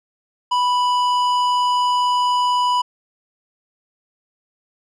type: tone with tanh clipping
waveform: triangle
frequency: 987.8 Hz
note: B5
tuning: in tune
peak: -17 dBFS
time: 0.51-2.82 s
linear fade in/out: 10 ms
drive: 16 dB
effects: none